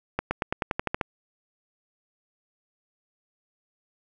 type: accelerating click train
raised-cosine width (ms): 0.5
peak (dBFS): -10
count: 10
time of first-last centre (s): 0.19-1.012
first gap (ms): 120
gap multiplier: 0.93
effects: none